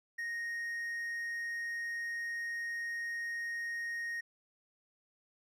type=tone; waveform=triangle; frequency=1864.7 Hz; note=A#6; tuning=in tune; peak=-34 dBFS; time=0.18-4.21 s; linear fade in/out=10 ms; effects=none